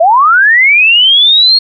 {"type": "linear sweep", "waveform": "sine", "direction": "up", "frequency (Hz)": [622.3, 4316], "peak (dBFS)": -3, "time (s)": [0, 1.59], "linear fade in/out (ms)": 10, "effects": []}